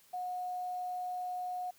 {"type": "tone with quantisation", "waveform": "sine", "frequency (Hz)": 726, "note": "F#5", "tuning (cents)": -33, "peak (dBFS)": -35, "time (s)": [0.13, 1.71], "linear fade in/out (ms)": 10, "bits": 10, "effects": ["white hiss -64 dBFS RMS until 1.78 s"]}